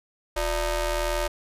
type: ring-modulated tone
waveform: sawtooth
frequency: 315.6 Hz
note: D#4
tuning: 25 cents sharp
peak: -17 dBFS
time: 0.36-1.28 s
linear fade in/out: 10 ms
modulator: 275 Hz
effects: resampled to 32000 Hz